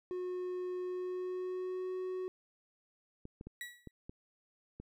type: tone with pitch glide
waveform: triangle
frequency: 363.3 to 370.1 Hz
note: F#4 to F#4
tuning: -32 to 0 cents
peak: -34 dBFS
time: 0.11-2.28 s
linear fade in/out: 0 ms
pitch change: +32 cents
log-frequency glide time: 0.81-1.93 s
type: clicks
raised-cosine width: 3 ms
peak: -33 dBFS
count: 6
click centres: 3.254 / 3.411 / 3.47 / 3.873 / 4.095 / 4.8 s
type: tone with exponential decay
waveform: 35% pulse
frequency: 1936 Hz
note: B6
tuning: 35 cents flat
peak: -37 dBFS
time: 3.61-3.91 s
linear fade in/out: 1 ms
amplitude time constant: 65 ms
effects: none